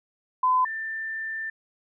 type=tone pair in turn; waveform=sine; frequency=1016 / 1782.3 Hz; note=B5 / A6; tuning=+49 / +22 cents; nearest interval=minor seventh; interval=973 cents; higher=second; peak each=-18 / -29 dBFS; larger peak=first; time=0.43-0.65 / 0.65-1.5 s; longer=second; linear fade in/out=5 ms; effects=none